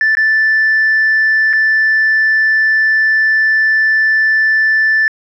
sine tone with dropouts, 1760 Hz, A6, in tune, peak -7 dBFS, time 0.01-5.08 s, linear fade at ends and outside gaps 1 ms, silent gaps 0.152-0.17 / 1.53-1.534 s, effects tanh soft clip ceiling -6 dBFS

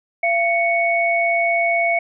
sine tone pair together, 682 / 2221 Hz, F5 / C#7, -41 / +3 cents, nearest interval octave + minor sixth, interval 2044 cents, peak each -18 dBFS, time 0.23-1.99 s, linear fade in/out 5 ms, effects none

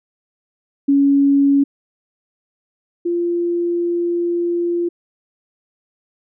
sine tone pair in turn, 279.6 / 345.5 Hz, C#4 / F4, +15 / -19 cents, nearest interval major third, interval 366 cents, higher second, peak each -10 / -16 dBFS, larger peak first, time 0.88-1.64 / 3.05-4.89 s, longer second, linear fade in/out 10 ms, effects none

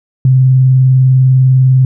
sine tone with vibrato, 130 Hz, C3, 11 cents flat, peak -4 dBFS, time 0.25-1.85 s, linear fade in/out 2 ms, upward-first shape sine, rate 20 Hz, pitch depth 40 cents each way, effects none

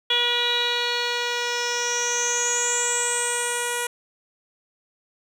10% pulse tone with low-pass filter sweep, 481.7 Hz, B4, 43 cents flat, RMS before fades -24 dBFS, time 0.1-3.87 s, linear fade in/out 5 ms, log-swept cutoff 3400 to 10000 Hz, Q 10, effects 8-bit

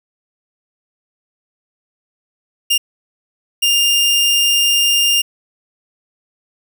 sawtooth tone bursts at uneven times, 2805 Hz, F7, 7 cents sharp, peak -8 dBFS, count 2, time 2.7-2.78 / 3.62-5.22 s, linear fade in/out 10 ms, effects none

